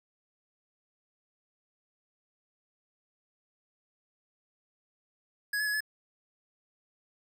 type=tone with pitch steps; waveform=square; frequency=1671 / 1710 / 1682 / 1718 Hz; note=G#6 / A6 / G#6 / A6; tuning=+10 / -50 / +22 / -42 cents; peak=-29 dBFS; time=5.53-5.806 s; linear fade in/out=5 ms; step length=69 ms; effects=none